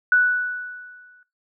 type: tone with exponential decay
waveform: sine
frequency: 1480 Hz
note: F#6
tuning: in tune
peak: -11 dBFS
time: 0.12-1.23 s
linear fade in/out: 2 ms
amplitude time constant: 240 ms
effects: noise-tail reverb RT60 0.2 s tail -17 dB re dry